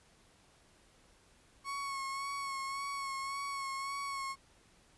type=tone with vibrato; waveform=35% pulse; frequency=1102 Hz; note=C#6; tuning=11 cents flat; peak=-35 dBFS; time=1.64-4.36 s; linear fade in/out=50 ms; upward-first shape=sine; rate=1.8 Hz; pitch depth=28 cents each way; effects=pink hiss -65 dBFS RMS until 4.97 s + resampled to 24000 Hz